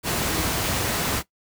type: tone in noise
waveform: sine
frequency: 315.8 Hz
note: D#4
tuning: 26 cents sharp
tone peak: -32 dBFS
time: 0.28-0.49 s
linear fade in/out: 50 ms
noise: pink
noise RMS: -24 dBFS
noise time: 0.03-1.23 s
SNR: -11 dB
effects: noise-tail reverb RT60 0.1 s tail -17 dB re dry + high-pass 60 Hz 12 dB/octave